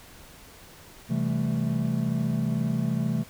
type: chord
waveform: triangle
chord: A minor seventh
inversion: first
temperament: equal with one note detuned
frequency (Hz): 130.81 / 164.81 / 197.7 / 220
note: C3 / E3 / G3 / A3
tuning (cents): 0 / 0 / +15 / 0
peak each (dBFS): -27 / -27 / -31 / -26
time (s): 1.09-3.24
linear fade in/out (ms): 20
effects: pink hiss -49 dBFS RMS until 3.29 s